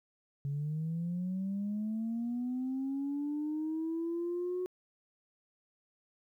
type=linear sweep; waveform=sine; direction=up; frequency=138.59 to 367.2 Hz; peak=-31 dBFS; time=0.45-4.66 s; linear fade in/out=0 ms; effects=tanh soft clip ceiling -29 dBFS + 12-bit